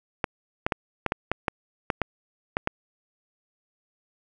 clicks, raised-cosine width 0.5 ms, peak -8 dBFS, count 11, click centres 0.242 / 0.665 / 0.722 / 1.063 / 1.121 / 1.316 / 1.482 / 1.902 / 2.017 / 2.569 / 2.674 s, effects none

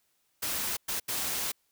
white noise bursts at uneven times, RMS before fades -32 dBFS, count 3, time 0.42-0.77 / 0.88-1 / 1.08-1.52 s, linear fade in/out 10 ms, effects white hiss -73 dBFS RMS until 1.71 s

